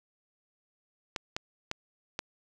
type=clicks; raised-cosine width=0.2 ms; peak=-15 dBFS; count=4; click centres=1.162 / 1.365 / 1.714 / 2.191 s; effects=none